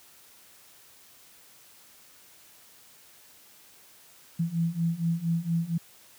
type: beating tone pair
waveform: sine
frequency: 164.81 / 169.11 Hz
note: E3 / E3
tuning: 0 / +45 cents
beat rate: 4.3 Hz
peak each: -29 / -27 dBFS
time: 4.39-5.78 s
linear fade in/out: 10 ms
effects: white hiss -55 dBFS RMS until 6.18 s + high-pass 60 Hz 12 dB/octave